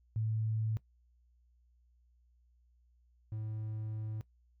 sine / triangle tone pair in turn, 110 / 108.61 Hz, A2 / A2, 0 / -22 cents, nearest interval unison, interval 22 cents, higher first, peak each -31 / -35 dBFS, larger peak first, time 0.16-0.77 / 3.32-4.21 s, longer second, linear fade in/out 0 ms, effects noise-tail reverb RT60 0.1 s tail -18 dB re dry + added 60 Hz sine -65 dBFS peak until 4.6 s

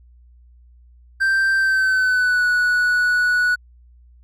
triangle tone with pitch glide, 1568 to 1471.5 Hz, G6 to F#6, 0 to -10 cents, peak -13 dBFS, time 1.2-3.56 s, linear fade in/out 20 ms, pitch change -110 cents, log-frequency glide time 1.56-2.45 s, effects added 60 Hz sine -46 dBFS peak until 4.23 s

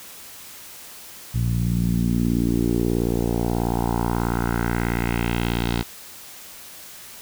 10% pulse tone with low-pass filter sweep, 58.4 Hz, A#1, 4 cents sharp, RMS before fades -22 dBFS, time 1.34-5.83 s, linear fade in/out 10 ms, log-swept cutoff 120 to 4200 Hz, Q 2.3, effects white hiss -41 dBFS RMS until 7.21 s

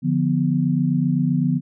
sine chord, B diminished, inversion first, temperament equal, 146.83 / 174.61 / 246.9 Hz, D3 / F3 / B3, 0 / 0 / 0 cents, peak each -21 dBFS, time 0.02-1.61 s, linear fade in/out 50 ms, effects none

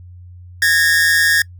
45% pulse tone pair together, 1661.8 / 1824 Hz, G#6 / A#6, +1 / -38 cents, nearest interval major second, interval 161 cents, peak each -14 dBFS, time 0.62-1.42 s, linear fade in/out 2 ms, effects noise-tail reverb RT60 0.1 s tail -25 dB re dry + added 89 Hz sine -35 dBFS peak until 1.59 s

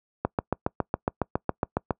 click train, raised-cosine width 1 ms, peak -9 dBFS, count 13, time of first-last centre 0.25-1.907 s, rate 7.24 Hz, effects noise-tail reverb RT60 0.1 s tail -26 dB re dry + high-pass 60 Hz 12 dB/octave

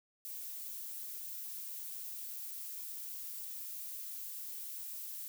violet noise, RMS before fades -44 dBFS, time 0.25-5.28 s, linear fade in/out 0 ms, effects none

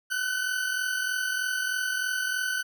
40% pulse tone pair together, 1474 / 1517.2 Hz, F#6 / F#6, -7 / +43 cents, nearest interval minor second, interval 50 cents, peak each -32 / -27 dBFS, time 0.1-2.63 s, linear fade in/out 20 ms, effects none

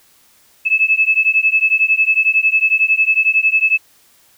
sine beating tone pair, 2600 / 2611 Hz, E7 / E7, -24 / -17 cents, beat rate 11 Hz, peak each -14 dBFS, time 0.65-3.78 s, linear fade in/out 20 ms, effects white hiss -52 dBFS RMS until 4.37 s

